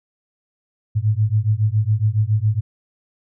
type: beating tone pair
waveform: sine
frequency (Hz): 103.83 / 111.03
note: G#2 / A2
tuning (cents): 0 / +16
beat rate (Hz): 7.2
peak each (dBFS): -18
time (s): 0.95-2.61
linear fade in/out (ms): 20
effects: none